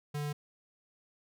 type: tone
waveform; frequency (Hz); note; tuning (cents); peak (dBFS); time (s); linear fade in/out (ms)
square; 146.83; D3; 0; -34; 0.14-0.33; 10
effects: none